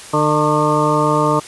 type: harmonic tone with a mistuned harmonic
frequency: 150.6 Hz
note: D3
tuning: 44 cents sharp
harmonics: 1 / 2 / 3 / 4 / 6 / 7 / 8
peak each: -20 / -20 / -20 / -20 / -20 / -20 / -20 dBFS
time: 0.13-1.4 s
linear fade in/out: 10 ms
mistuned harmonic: 7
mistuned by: +47 cents
effects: white hiss -35 dBFS RMS until 1.47 s + resampled to 24000 Hz